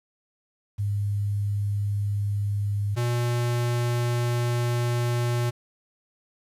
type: tone pair in turn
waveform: sine / square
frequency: 101.9 / 120.27 Hz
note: G#2 / B2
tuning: -32 / -45 cents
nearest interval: minor third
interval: 287 cents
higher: second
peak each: -23 dBFS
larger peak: neither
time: 0.78-2.96 / 2.96-5.51 s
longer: second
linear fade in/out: 20 ms
effects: resampled to 32000 Hz + 9-bit